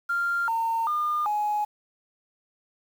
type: tone with pitch steps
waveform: sine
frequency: 1392 / 911 / 1210 / 838 Hz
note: F6 / A#5 / D#6 / G#5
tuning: -6 / -40 / -49 / +15 cents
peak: -22 dBFS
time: 0.09-1.65 s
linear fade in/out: 10 ms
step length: 390 ms
effects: tanh soft clip ceiling -19 dBFS + 8-bit